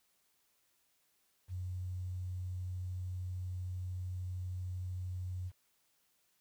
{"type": "tone with quantisation", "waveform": "sine", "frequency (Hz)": 91.3, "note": "F#2", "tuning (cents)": -23, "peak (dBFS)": -37, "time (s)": [1.48, 5.52], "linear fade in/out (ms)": 50, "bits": 11, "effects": ["white hiss -75 dBFS RMS until 6.4 s"]}